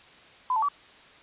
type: tone with pitch steps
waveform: sine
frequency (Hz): 1008 / 882 / 1145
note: B5 / A5 / D6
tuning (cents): +35 / +4 / -44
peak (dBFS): -22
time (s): 0.5-0.686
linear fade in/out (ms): 2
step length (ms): 62
effects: white hiss -52 dBFS RMS until 1.22 s + resampled to 8000 Hz